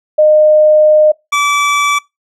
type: tone pair in turn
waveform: sine / 25% pulse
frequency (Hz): 612 / 1155.3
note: D#5 / D6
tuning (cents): -29 / -29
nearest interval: major seventh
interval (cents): 1100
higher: second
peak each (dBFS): -4 / -6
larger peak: first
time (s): 0.18-1.12 / 1.32-1.99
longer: first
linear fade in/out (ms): 10
effects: noise-tail reverb RT60 0.2 s tail -23 dB re dry + low-pass 8000 Hz 12 dB/octave